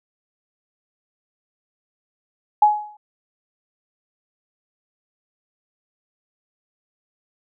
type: tone with exponential decay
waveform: sine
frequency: 841 Hz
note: G#5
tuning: 22 cents sharp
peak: -7 dBFS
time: 2.62-2.97 s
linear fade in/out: 5 ms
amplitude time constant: 76 ms
effects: none